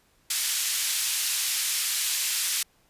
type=band-pass noise; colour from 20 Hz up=white; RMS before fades=-27 dBFS; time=0.3-2.63 s; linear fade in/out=5 ms; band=2300 to 11000 Hz; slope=12 dB/octave; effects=pink hiss -64 dBFS RMS until 2.89 s + resampled to 32000 Hz